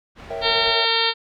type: low-pass noise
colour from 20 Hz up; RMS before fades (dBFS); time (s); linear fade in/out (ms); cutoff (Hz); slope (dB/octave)
pink; -40; 0.15-0.76; 50; 3100; 12
type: chord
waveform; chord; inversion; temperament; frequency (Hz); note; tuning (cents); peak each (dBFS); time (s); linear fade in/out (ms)
triangle; A# diminished seventh; none; equal; 466.2 / 554.4 / 659.3 / 784; A#4 / C#5 / E5 / G5; 0 / 0 / 0 / 0; -29 / -32 / -28 / -32; 0.3-0.85; 5
type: harmonic tone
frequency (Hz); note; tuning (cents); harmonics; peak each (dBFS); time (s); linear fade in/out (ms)
456.2; A#4; -37; 1 / 2 / 3 / 4 / 5 / 6 / 7 / 8 / 9 / 10; -27 / -26 / -28 / -27 / -29 / -29 / -24 / -24 / -27 / -26; 0.41-1.14; 50
effects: none